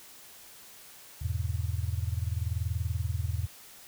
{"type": "chord", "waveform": "sine", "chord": "E major", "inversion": "none", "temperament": "just", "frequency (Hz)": [82.41, 103.01, 123.61], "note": ["E2", "G#2", "B2"], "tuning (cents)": [0, -14, 2], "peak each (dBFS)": [-31, -33, -36], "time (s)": [1.21, 3.47], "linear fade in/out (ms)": 10, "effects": ["white hiss -51 dBFS RMS until 3.87 s"]}